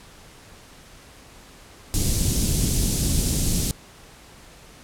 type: band-stop noise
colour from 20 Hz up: pink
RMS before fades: -21 dBFS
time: 1.94-3.71 s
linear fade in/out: 0 ms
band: 250 to 6100 Hz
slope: 12 dB/octave
effects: pink hiss -47 dBFS RMS until 4.83 s + low-pass 11000 Hz 12 dB/octave